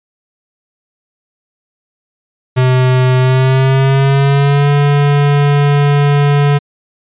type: tone with pitch glide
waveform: square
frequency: 128.1 to 143.79 Hz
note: C3 to D3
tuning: -36 to -36 cents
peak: -8 dBFS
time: 2.56-6.59 s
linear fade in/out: 20 ms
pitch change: +200 cents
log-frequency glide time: 3.17-4.69 s
effects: resampled to 8000 Hz